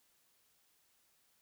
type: silence
effects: white hiss -73 dBFS RMS until 1.41 s